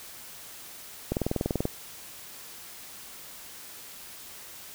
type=click train; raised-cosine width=2 ms; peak=-13 dBFS; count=12; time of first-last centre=1.12-1.654 s; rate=20.6 Hz; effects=white hiss -45 dBFS RMS until 4.74 s